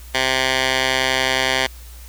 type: tone with band-pass filter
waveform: 10% pulse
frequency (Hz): 130.81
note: C3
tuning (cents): 0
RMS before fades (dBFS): -19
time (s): 0.14-1.67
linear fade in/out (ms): 10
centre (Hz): 2800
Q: 0.94
effects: added 60 Hz sine -36 dBFS peak until 2.08 s + white hiss -45 dBFS RMS until 2.08 s

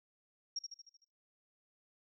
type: tone with echo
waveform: sine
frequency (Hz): 5588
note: F8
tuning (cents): 0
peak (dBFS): -35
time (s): 0.56-0.59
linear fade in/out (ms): 5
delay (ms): 76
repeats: 6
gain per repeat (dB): -5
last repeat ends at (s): 1.046
effects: noise-tail reverb RT60 0.7 s tail -26 dB re dry

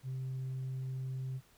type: tone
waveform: sine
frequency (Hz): 130.81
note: C3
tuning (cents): 0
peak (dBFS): -34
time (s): 0.03-1.41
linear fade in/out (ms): 50
effects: tanh soft clip ceiling -34 dBFS + pink hiss -65 dBFS RMS until 1.57 s

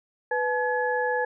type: tone cluster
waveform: sine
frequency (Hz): 495.6 / 860 / 1694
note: B4 / A5 / G#6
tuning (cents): +6 / -40 / +34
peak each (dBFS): -26 / -28 / -28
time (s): 0.31-1.25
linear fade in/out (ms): 5
effects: none

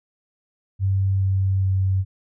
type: tone with pitch steps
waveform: sine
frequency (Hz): 96.7 / 95.98 / 95.26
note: G2 / G2 / G2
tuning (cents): -23 / -36 / -49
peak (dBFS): -17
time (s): 0.79-2.05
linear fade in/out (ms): 50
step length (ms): 420
effects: none

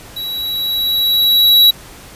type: tone with level ramp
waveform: square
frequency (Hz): 3896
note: B7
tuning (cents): -24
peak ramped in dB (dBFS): -22 to -5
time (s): 0.16-1.71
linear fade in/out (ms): 10
effects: pink hiss -37 dBFS RMS until 2.15 s + resampled to 32000 Hz

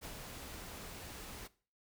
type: noise with ADSR envelope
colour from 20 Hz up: pink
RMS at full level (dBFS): -45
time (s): 0.01-1.48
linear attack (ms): 38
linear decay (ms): 62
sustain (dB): -3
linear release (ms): 17
effects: noise-tail reverb RT60 0.4 s tail -19 dB re dry

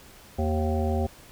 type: harmonic tone with a mistuned harmonic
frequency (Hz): 77.3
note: D#2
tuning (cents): -11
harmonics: 1 / 3 / 5 / 7 / 9 / 10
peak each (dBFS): -25 / -30 / -32 / -33 / -35 / -35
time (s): 0.38-1.07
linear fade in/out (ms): 10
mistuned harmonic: 1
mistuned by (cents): +88
effects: pink hiss -50 dBFS RMS until 1.31 s

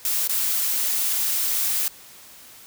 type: noise with dropouts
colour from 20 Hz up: blue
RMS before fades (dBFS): -23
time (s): 0.05-1.88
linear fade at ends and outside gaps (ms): 1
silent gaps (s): 0.275-0.294
effects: white hiss -46 dBFS RMS until 2.66 s

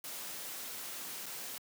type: noise with dropouts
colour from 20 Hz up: white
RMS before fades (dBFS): -43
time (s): 0.04-1.58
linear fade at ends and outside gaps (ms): 2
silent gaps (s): 1.259-1.263
effects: high-pass 150 Hz 12 dB/octave

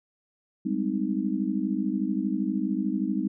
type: chord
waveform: sine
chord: Ab major seventh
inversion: third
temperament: just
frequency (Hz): 194.67 / 207.7 / 259.6 / 311.5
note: G3 / Ab3 / C4 / Eb4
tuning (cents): -12 / 0 / -13 / +2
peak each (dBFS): -30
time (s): 0.65-3.28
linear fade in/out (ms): 10
effects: none

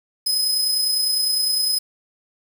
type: tone with amplitude modulation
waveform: sawtooth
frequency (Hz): 5060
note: D#8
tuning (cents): +28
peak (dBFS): -14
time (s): 0.26-1.79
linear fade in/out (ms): 10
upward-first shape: sine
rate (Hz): 29.9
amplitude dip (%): 35
effects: 7-bit

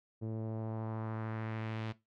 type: tone with low-pass filter sweep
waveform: sawtooth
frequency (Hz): 110.8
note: A2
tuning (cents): +13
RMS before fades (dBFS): -39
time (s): 0.21-1.93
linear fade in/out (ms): 20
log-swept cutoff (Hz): 410 to 3500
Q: 1.4
effects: noise-tail reverb RT60 0.2 s tail -17 dB re dry

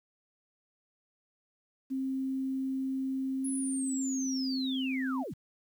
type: tone with pitch glide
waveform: sine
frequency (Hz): 265.3 to 262.3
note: C4 to C4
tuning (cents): +24 to +4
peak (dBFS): -30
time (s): 1.9-5.24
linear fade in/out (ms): 20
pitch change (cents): -20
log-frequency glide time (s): 3.97-4.48
type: linear sweep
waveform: sine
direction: down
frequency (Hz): 10548 to 84.8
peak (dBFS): -36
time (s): 3.44-5.34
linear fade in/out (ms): 10
effects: 10-bit

